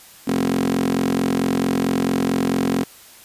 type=tone with high-pass filter; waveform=15% pulse; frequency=44.5 Hz; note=F1; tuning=33 cents sharp; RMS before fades=-20 dBFS; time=0.27-2.84 s; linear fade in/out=10 ms; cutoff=260 Hz; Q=9.2; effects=white hiss -45 dBFS RMS until 3.24 s + resampled to 32000 Hz